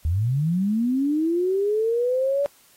sine linear sweep, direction up, 73.42 to 575 Hz, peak -19 dBFS, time 0.05-2.46 s, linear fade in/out 0 ms, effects white hiss -56 dBFS RMS until 2.76 s + AAC 48 kbps

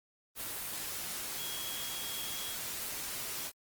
sine tone in noise, 3298 Hz, G#7, 13 cents flat, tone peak -43 dBFS, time 1.36-2.57 s, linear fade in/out 50 ms, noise white, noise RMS -39 dBFS, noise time 0.35-3.52 s, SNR -7 dB, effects Opus 24 kbps

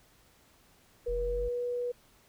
sine tone with pitch glide, 481.3 to 487.2 Hz, B4 to B4, -45 to -24 cents, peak -30 dBFS, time 1.06-1.92 s, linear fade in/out 10 ms, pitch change +21 cents, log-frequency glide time 1.24-1.65 s
triangle exponential sweep, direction up, 41.51 to 47.97 Hz, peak -32 dBFS, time 1.08-1.49 s, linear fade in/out 10 ms
effects pink hiss -63 dBFS RMS until 2.28 s

